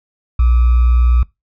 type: tone with sample-and-hold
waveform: sine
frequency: 60.4 Hz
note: B1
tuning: 38 cents flat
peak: -8 dBFS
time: 0.39-1.23 s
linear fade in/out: 5 ms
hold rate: 1225 Hz
effects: noise-tail reverb RT60 0.2 s tail -22 dB re dry + low-pass 2000 Hz 12 dB/octave